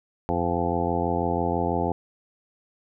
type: harmonic tone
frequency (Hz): 86.1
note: F2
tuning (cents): -24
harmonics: 1 / 2 / 3 / 4 / 5 / 6 / 8 / 9 / 10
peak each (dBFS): -31 / -31 / -31 / -31 / -31 / -31 / -31 / -31 / -31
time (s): 0.29-1.92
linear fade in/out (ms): 0
effects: none